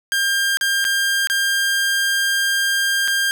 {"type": "tone with dropouts", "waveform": "sawtooth", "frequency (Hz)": 1600, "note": "G6", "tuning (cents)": 35, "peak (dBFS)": -13, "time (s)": [0.12, 3.31], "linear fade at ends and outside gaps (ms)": 0, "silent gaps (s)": [[0.571, 0.611], [0.843, 0.85], [1.272, 1.299], [3.077, 3.081]], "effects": []}